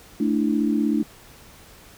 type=chord; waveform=sine; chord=A suspended fourth; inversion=none; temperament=equal; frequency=220 / 293.7 / 329.6 Hz; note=A3 / D4 / E4; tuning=0 / 0 / 0 cents; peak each=-22 / -22 / -26 dBFS; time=0.2-1.03 s; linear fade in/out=5 ms; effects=pink hiss -48 dBFS RMS until 1.97 s